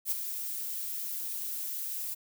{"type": "noise with ADSR envelope", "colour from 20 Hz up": "violet", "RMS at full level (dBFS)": -28, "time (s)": [0.05, 2.15], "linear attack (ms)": 66, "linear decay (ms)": 13, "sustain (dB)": -8, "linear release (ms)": 19, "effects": []}